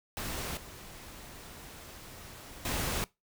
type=noise with level steps; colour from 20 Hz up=pink; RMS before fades=-37 / -48 / -33 dBFS; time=0.17-3.04 s; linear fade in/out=0 ms; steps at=0.57 / 2.65 s; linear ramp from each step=2 ms; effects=noise-tail reverb RT60 0.2 s tail -21 dB re dry